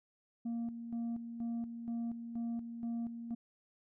sine tone with tremolo, 233.1 Hz, A#3, in tune, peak -32 dBFS, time 0.45-3.35 s, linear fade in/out 10 ms, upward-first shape square, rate 2.1 Hz, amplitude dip 65%, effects tanh soft clip ceiling -34 dBFS

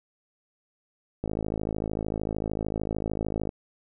click train, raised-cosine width 2 ms, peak -16 dBFS, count 121, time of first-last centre 1.24-3.491 s, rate 53.3 Hz, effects none

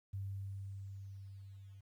sine tone with level ramp, 98 Hz, G2, in tune, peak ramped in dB -38 to -52 dBFS, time 0.13-1.81 s, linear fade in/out 10 ms, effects 12-bit

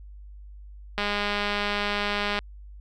click train, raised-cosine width 0.3 ms, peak -11 dBFS, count 290, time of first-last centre 0.98-2.39 s, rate 205 Hz, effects added 50 Hz sine -41 dBFS peak until 2.8 s

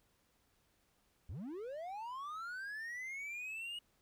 triangle linear sweep, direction up, 61 to 2899 Hz, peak -40 dBFS, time 1.29-3.79 s, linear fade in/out 5 ms, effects pink hiss -75 dBFS RMS until 4.01 s

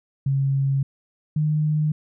sine tone pair in turn, 136.9 / 152.58 Hz, C#3 / D#3, -21 / -34 cents, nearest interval major second, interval 187 cents, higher second, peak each -18 dBFS, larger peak neither, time 0.26-0.83 / 1.36-1.92 s, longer first, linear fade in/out 5 ms, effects none

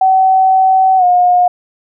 sine tone with pitch glide, 759 to 717.2 Hz, F#5 to F5, +44 to +46 cents, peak -6 dBFS, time 0.01-1.48 s, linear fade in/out 5 ms, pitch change -98 cents, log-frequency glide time 0.97-1.04 s, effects none

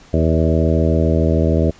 harmonic tone with a mistuned harmonic, 80.5 Hz, E2, 41 cents flat, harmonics 1 / 2 / 3 / 4 / 5 / 6 / 7 / 8, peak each -16 / -19 / -21 / -22 / -23 / -24 / -24 / -25 dBFS, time 0.13-1.71 s, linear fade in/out 10 ms, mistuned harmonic 7, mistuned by +21 cents, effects pink hiss -46 dBFS RMS until 1.79 s + resampled to 16000 Hz

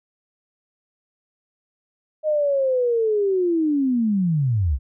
sine linear sweep, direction down, 624 to 59 Hz, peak -17 dBFS, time 2.23-4.79 s, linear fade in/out 50 ms, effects none

